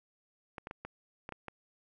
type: clicks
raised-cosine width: 0.5 ms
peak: -26 dBFS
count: 7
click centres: 0.582 / 0.671 / 0.711 / 0.85 / 1.291 / 1.323 / 1.483 s
effects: none